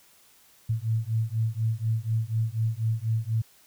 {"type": "beating tone pair", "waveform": "sine", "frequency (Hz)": [110, 114.1], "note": ["A2", "A#2"], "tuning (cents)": [0, -37], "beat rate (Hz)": 4.1, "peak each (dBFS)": -27, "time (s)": [0.69, 3.42], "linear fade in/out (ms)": 10, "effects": ["white hiss -58 dBFS RMS until 3.66 s"]}